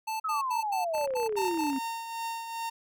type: tone bursts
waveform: square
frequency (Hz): 880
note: A5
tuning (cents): 0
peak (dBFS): -31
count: 8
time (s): 0.07-1.712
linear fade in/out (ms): 10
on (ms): 130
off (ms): 86
type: exponential sweep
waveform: sine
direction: down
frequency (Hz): 1318.5 to 260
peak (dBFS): -28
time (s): 0.24-1.79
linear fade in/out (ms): 10
type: click train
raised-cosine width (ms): 0.5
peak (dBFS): -31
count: 27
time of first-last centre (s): 0.95-1.762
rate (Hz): 32
type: tone with tremolo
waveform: 45% pulse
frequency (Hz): 916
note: A#5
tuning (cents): -31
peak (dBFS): -31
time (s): 1.36-2.7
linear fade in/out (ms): 10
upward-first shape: triangle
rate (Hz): 2.5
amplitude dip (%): 55
effects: none